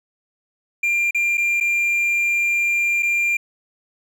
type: tone with dropouts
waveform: triangle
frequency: 2388 Hz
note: D7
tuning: 28 cents sharp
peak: -15 dBFS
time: 0.83-3.37 s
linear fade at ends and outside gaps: 5 ms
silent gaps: 1.109-1.146 / 1.373-1.378 / 1.602-1.608 / 3.025-3.029 s
effects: none